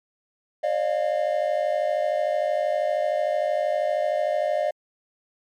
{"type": "tone cluster", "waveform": "triangle", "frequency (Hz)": [554, 607, 701], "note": ["C#5", "D#5", "F5"], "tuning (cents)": [-1, -43, 6], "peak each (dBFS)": [-27, -21, -25], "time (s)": [0.63, 4.71], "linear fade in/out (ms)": 10, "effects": ["MP3 96 kbps"]}